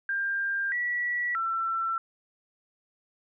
sine tone with pitch steps, 1595 / 1942 / 1343 Hz, G6 / B6 / E6, +30 / -30 / +32 cents, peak -26 dBFS, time 0.09-1.98 s, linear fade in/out 2 ms, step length 630 ms, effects none

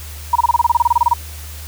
sine tone bursts, 951 Hz, A#5, 34 cents sharp, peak -8 dBFS, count 16, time 0.33-1.136 s, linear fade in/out 5 ms, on 26 ms, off 26 ms, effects added 76 Hz sine -30 dBFS peak until 1.67 s + white hiss -36 dBFS RMS until 1.67 s

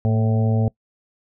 harmonic tone with a mistuned harmonic, 110.2 Hz, A2, 3 cents sharp, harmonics 1 / 2 / 4 / 5 / 6 / 7, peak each -17 / -23 / -29 / -31 / -33 / -34 dBFS, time 0.05-0.68 s, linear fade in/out 0 ms, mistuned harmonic 2, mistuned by +34 cents, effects noise-tail reverb RT60 0.1 s tail -23 dB re dry

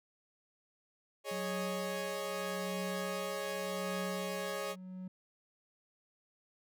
sawtooth chord, Ab suspended fourth, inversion none, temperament equal, 415.3 / 554.4 / 622.3 Hz, Ab4 / Db5 / Eb5, 0 / 0 / 0 cents, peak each -38 / -35 / -40 dBFS, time 1.24-4.76 s, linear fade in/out 50 ms
triangle tone with tremolo, 185 Hz, F#3, in tune, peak -36 dBFS, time 1.31-5.08 s, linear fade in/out 5 ms, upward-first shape triangle, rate 0.83 Hz, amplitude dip 85%
effects none

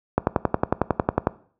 click train, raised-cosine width 1 ms, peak -3 dBFS, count 13, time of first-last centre 0.18-1.271 s, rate 11 Hz, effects noise-tail reverb RT60 0.5 s tail -19 dB re dry + high-pass 60 Hz 12 dB/octave

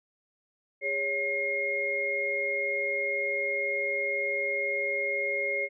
sine tone cluster, 408 / 556 / 2142 Hz, G#4 / C#5 / C7, -31 / +5 / +40 cents, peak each -36 / -33 / -28 dBFS, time 0.81-5.69 s, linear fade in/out 50 ms, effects none

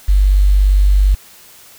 sine tone with quantisation, 48.75 Hz, G1, 9 cents flat, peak -7 dBFS, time 0.08-1.15 s, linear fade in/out 10 ms, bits 6, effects white hiss -42 dBFS RMS until 1.78 s

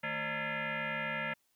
sine tone with frequency modulation, 155.56 Hz, D#3, in tune, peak -33 dBFS, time 0.03-1.34 s, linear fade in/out 10 ms, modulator 379 Hz, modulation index 6.2, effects white hiss -75 dBFS RMS until 1.55 s

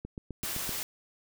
click train, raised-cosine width 3 ms, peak -25 dBFS, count 6, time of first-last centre 0.05-0.693 s, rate 7.78 Hz
white noise, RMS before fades -35 dBFS, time 0.43-0.83 s, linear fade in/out 0 ms
effects none

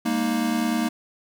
square chord, Ab suspended second, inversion none, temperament equal with one note detuned, 203.5 / 233.1 / 311.1 Hz, Ab3 / Bb3 / Eb4, -35 / 0 / 0 cents, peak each -30 / -24 / -28 dBFS, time 0.05-0.89 s, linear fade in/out 10 ms, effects none

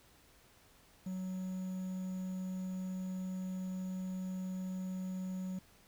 triangle tone with quantisation, 186 Hz, F#3, 9 cents sharp, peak -35 dBFS, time 1.06-5.59 s, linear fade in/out 5 ms, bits 10, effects pink hiss -64 dBFS RMS until 5.87 s

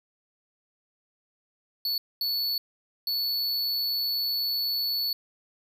square tone bursts at uneven times, 4436 Hz, C#8, in tune, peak -26 dBFS, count 3, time 1.85-1.98 / 2.21-2.58 / 3.07-5.13 s, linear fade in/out 2 ms, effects none

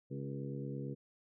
harmonic tone with a mistuned harmonic, 69 Hz, C#2, 7 cents flat, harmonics 2 / 3 / 4 / 5 / 6 / 7, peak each -41 / -46 / -46 / -50 / -50 / -49 dBFS, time 0.1-0.95 s, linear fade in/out 20 ms, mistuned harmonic 5, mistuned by +44 cents, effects none

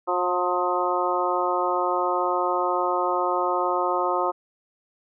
harmonic tone with a mistuned harmonic, 179.3 Hz, F3, 46 cents sharp, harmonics 2 / 3 / 4 / 5 / 6 / 7, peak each -28 / -28 / -28 / -28 / -28 / -28 dBFS, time 0.07-4.32 s, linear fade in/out 20 ms, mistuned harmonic 6, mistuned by -29 cents, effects none

